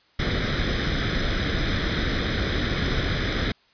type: noise with comb filter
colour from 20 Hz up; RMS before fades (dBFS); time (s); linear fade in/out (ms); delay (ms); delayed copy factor
pink; -24; 0.19-3.52; 5; 0.55; +0.7
effects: white hiss -60 dBFS RMS until 3.73 s + resampled to 11025 Hz